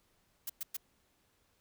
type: noise bursts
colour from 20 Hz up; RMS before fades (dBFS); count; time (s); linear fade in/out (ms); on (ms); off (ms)
blue; -38; 3; 0.47-0.768; 5; 26; 110
effects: pink hiss -73 dBFS RMS until 1.6 s